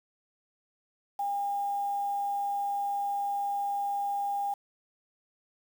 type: tone with quantisation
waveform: sine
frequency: 806 Hz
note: G5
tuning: 48 cents sharp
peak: -28 dBFS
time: 1.19-4.54 s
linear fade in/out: 5 ms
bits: 8
effects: none